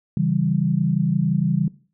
sine chord, C# diminished, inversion none, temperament equal, 138.59 / 164.81 / 196 Hz, C#3 / E3 / G3, 0 / 0 / 0 cents, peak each -22 / -21 / -23 dBFS, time 0.17-1.68 s, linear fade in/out 2 ms, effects noise-tail reverb RT60 0.4 s tail -18 dB re dry

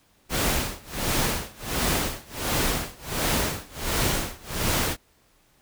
pink noise with tremolo, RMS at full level -23 dBFS, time 0.29-4.97 s, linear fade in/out 50 ms, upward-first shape sine, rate 1.4 Hz, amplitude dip 95%, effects pink hiss -62 dBFS RMS until 5.61 s

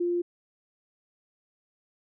sine tone, 349.2 Hz, F4, in tune, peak -24 dBFS, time 0-0.22 s, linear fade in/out 10 ms, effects none

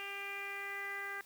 10% pulse tone with low-pass filter sweep, 398.4 Hz, G4, 28 cents sharp, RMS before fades -42 dBFS, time 0-1.21 s, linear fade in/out 0 ms, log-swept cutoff 2700 to 1800 Hz, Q 5.3, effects white hiss -61 dBFS RMS until 1.25 s

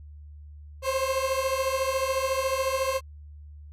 30% pulse beating tone pair, 523.3 / 537.3 Hz, C5 / C5, 0 / +46 cents, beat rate 14 Hz, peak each -25 dBFS, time 0.82-3.01 s, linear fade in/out 50 ms, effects added 74 Hz sine -42 dBFS peak until 3.72 s + resampled to 32000 Hz

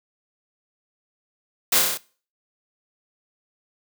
white noise with echo, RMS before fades -19 dBFS, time 1.72-1.79 s, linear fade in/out 5 ms, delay 31 ms, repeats 6, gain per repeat -2 dB, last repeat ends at 1.976 s, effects noise-tail reverb RT60 0.4 s tail -21 dB re dry + high-pass 200 Hz 12 dB/octave

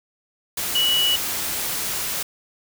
sine tone in noise, 2939 Hz, F#7, 12 cents flat, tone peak -17 dBFS, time 0.75-1.16 s, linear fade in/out 5 ms, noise white, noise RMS -26 dBFS, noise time 0.57-2.23 s, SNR +6 dB, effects none

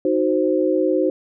sine chord, C diminished, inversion first, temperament equal, 311.1 / 370 / 523.3 Hz, Eb4 / Gb4 / C5, 0 / 0 / 0 cents, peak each -20 dBFS, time 0.05-1.1 s, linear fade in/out 2 ms, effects none

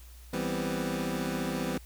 25% pulse chord, C major seventh, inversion first, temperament equal, 164.81 / 196 / 246.9 / 261.6 Hz, E3 / G3 / B3 / C4, 0 / 0 / 0 / 0 cents, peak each -32 dBFS, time 0.33-1.78 s, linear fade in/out 5 ms, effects added 60 Hz sine -47 dBFS peak until 1.85 s + white hiss -57 dBFS RMS until 1.85 s

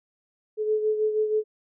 sine beating tone pair, 429.1 / 435.4 Hz, A4 / A4, -43 / -18 cents, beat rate 6.3 Hz, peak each -22 / -30 dBFS, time 0.57-1.44 s, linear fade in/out 50 ms, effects none

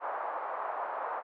pink band-pass noise, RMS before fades -36 dBFS, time 0-1.23 s, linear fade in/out 50 ms, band 660 to 1200 Hz, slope 24 dB/octave, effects none

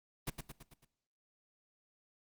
pink noise with echo, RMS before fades -37 dBFS, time 0.27-0.3 s, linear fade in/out 5 ms, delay 110 ms, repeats 5, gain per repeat -5 dB, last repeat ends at 0.85 s, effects noise-tail reverb RT60 0.8 s tail -22 dB re dry + Opus 24 kbps

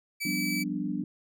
sawtooth tone, 2301 Hz, D7, 36 cents flat, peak -27 dBFS, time 0.2-0.64 s, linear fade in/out 20 ms
sine chord, G dominant seventh, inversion third, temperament equal, 174.61 / 196 / 246.9 / 293.7 Hz, F3 / G3 / B3 / D4, 0 / 0 / 0 / 0 cents, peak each -36 / -34 / -35 / -33 dBFS, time 0.25-1.04 s, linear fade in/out 5 ms
effects none

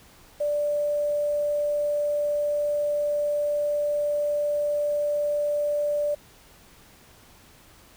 sine tone with quantisation, 587.3 Hz, D5, in tune, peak -22 dBFS, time 0.4-6.15 s, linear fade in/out 10 ms, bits 8, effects pink hiss -53 dBFS RMS until 7.96 s

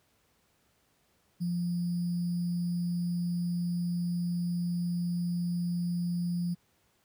sine tone with sample-and-hold, 174.3 Hz, F3, 3 cents flat, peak -28 dBFS, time 1.4-6.55 s, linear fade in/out 20 ms, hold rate 4900 Hz, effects pink hiss -70 dBFS RMS until 7.04 s + high-pass 60 Hz 12 dB/octave

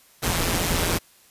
pink noise with amplitude modulation, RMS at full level -20 dBFS, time 0.22-0.99 s, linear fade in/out 20 ms, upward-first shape sine, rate 173 Hz, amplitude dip 70%, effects white hiss -55 dBFS RMS until 1.3 s + resampled to 32000 Hz

